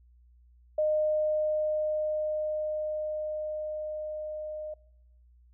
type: tone with level ramp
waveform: sine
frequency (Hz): 613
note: D#5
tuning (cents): -26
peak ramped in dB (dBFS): -23 to -35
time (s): 0.78-4.74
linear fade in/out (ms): 5
effects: noise-tail reverb RT60 0.9 s tail -24 dB re dry + added 60 Hz sine -56 dBFS peak until 5.53 s